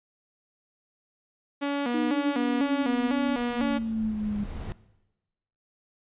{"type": "tone with vibrato", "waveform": "sawtooth", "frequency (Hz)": 261.6, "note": "C4", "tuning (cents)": 0, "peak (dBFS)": -22, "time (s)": [1.61, 3.79], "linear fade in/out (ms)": 20, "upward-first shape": "square", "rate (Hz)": 2, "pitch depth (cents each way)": 140}
{"type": "exponential sweep", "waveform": "sine", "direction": "down", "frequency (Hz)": [310, 204.6], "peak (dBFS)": -26, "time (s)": [1.94, 4.44], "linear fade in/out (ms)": 5}
{"type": "noise with exponential growth", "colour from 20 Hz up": "brown", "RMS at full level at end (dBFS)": -32, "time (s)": [2.19, 4.72], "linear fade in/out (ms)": 0, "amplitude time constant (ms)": 550}
{"effects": ["noise-tail reverb RT60 1.0 s tail -18 dB re dry", "resampled to 8000 Hz"]}